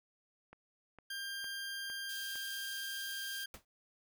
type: click train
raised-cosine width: 0.5 ms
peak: -38 dBFS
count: 5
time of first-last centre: 0.53-2.356 s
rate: 2.19 Hz
type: tone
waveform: 20% pulse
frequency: 1595 Hz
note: G6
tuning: 30 cents sharp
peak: -35 dBFS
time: 1.1-3.46 s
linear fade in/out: 5 ms
type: high-pass noise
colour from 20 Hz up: white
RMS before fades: -49 dBFS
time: 2.09-3.44 s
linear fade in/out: 2 ms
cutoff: 2600 Hz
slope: 48 dB/octave
type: noise with exponential decay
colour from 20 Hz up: pink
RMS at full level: -45 dBFS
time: 3.54-3.65 s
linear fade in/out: 1 ms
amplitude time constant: 23 ms
effects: none